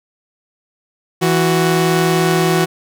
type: tone pair together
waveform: sawtooth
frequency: 164.8 / 370 Hz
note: E3 / F#4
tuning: 0 / 0 cents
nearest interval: octave + major second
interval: 1400 cents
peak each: -11 dBFS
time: 1.21-2.66 s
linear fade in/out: 20 ms
effects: none